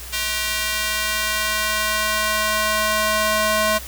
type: tone with high-pass filter sweep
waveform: square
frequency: 213.9 Hz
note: A3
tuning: 49 cents flat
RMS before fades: -21 dBFS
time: 0.12-3.79 s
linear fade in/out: 20 ms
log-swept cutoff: 2300 to 700 Hz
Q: 0.9
effects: added 60 Hz sine -36 dBFS peak until 3.87 s + white hiss -36 dBFS RMS until 3.87 s